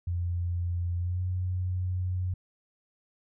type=tone with pitch glide; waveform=sine; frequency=87.31 to 91.28 Hz; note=F2 to F#2; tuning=0 to -23 cents; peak=-27 dBFS; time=0.07-2.34 s; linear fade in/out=5 ms; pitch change=+77 cents; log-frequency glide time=0.98-1.22 s; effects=none